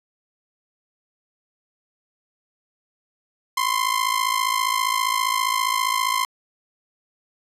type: ring-modulated tone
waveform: sawtooth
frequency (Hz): 1044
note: C6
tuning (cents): -4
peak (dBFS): -13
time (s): 3.57-6.25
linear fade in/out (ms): 2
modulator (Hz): 27.5
effects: resampled to 32000 Hz